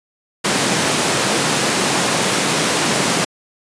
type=high-pass noise; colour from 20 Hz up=pink; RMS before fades=-17 dBFS; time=0.44-3.25 s; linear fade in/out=10 ms; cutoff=150 Hz; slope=24 dB/octave; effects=resampled to 22050 Hz